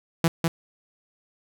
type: tone with echo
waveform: sawtooth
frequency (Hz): 166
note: E3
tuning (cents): +12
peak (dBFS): -13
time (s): 0.24-0.28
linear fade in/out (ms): 2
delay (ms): 200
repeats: 1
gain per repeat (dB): -3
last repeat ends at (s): 0.48
effects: none